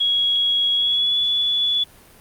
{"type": "tone with pitch glide", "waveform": "sine", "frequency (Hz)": [3322, 3427], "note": ["G#7", "A7"], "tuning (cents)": [0, -46], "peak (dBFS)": -16, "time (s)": [0, 1.84], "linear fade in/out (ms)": 10, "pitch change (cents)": 54, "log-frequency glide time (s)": [0.75, 1.17], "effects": ["pink hiss -48 dBFS RMS until 2.2 s", "Opus 48 kbps"]}